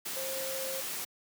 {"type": "tone in noise", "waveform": "sine", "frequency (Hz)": 531, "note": "C5", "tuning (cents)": 25, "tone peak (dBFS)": -37, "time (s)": [0.16, 0.81], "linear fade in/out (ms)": 10, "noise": "white", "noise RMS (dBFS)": -37, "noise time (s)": [0.05, 1.05], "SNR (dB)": -3, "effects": ["high-pass 150 Hz 12 dB/octave"]}